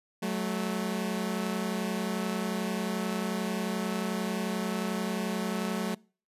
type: tone pair together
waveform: sawtooth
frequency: 186.6 / 217.9 Hz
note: F#3 / A3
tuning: +15 / -17 cents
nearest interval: minor third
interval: 268 cents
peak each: -28 dBFS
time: 0.22-5.95 s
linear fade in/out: 10 ms
effects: noise-tail reverb RT60 0.4 s tail -25 dB re dry + resampled to 32000 Hz